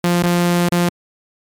sawtooth tone with dropouts, 174.61 Hz, F3, in tune, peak -9 dBFS, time 0.04-0.89 s, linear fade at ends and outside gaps 2 ms, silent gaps 0.226-0.236 / 0.687-0.72 s, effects MP3 96 kbps

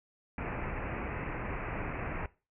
pink low-pass noise, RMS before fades -37 dBFS, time 0.38-2.26 s, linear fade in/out 2 ms, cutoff 2600 Hz, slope 96 dB/octave, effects noise-tail reverb RT60 0.3 s tail -19 dB re dry

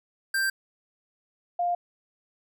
square / sine tone pair in turn, 1576 / 702 Hz, G6 / F5, +9 / +9 cents, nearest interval octave + major second, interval 1400 cents, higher first, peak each -24 / -23 dBFS, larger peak second, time 0.34-0.5 / 1.59-1.75 s, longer neither, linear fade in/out 5 ms, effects none

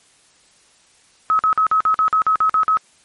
sine tone bursts, 1281 Hz, E6, 50 cents flat, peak -12 dBFS, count 11, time 1.3-2.771 s, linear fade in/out 0 ms, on 91 ms, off 47 ms, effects white hiss -54 dBFS RMS until 3.04 s + MP3 48 kbps

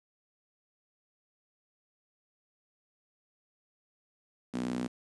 sawtooth tone with high-pass filter, 61.8 Hz, B1, 2 cents sharp, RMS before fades -34 dBFS, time 4.53-4.88 s, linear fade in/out 20 ms, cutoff 230 Hz, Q 4.6, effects resampled to 22050 Hz + 10-bit

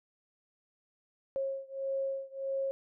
sine beating tone pair, 541 / 542.6 Hz, C#5 / C#5, -42 / -37 cents, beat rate 1.6 Hz, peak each -35 / -36 dBFS, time 1.36-2.71 s, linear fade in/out 0 ms, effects none

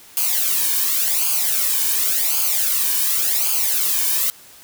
blue noise with flanger, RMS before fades -19 dBFS, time 0.17-4.3 s, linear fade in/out 0 ms, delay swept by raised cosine 0.53 to 1.52 ms, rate 0.9 Hz, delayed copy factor -0.8, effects white hiss -45 dBFS RMS until 4.63 s

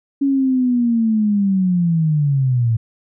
sine linear sweep, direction down, 280 to 110.5 Hz, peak -13 dBFS, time 0.21-2.77 s, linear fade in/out 10 ms, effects none

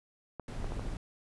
clicks, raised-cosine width 1 ms, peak -26 dBFS, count 4, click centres 0.397 / 0.644 / 0.721 / 0.795 s
brown noise, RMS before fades -37 dBFS, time 0.48-0.97 s, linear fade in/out 2 ms
effects resampled to 24000 Hz

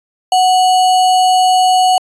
sine tone with sample-and-hold, 740 Hz, F#5, in tune, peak -7 dBFS, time 0.32-1.98 s, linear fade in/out 2 ms, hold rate 3675 Hz, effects resampled to 22050 Hz

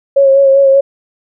sine tone with vibrato, 547 Hz, C#5, 23 cents flat, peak -4 dBFS, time 0.16-0.81 s, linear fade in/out 10 ms, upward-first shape sine, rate 5.1 Hz, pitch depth 27 cents each way, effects none

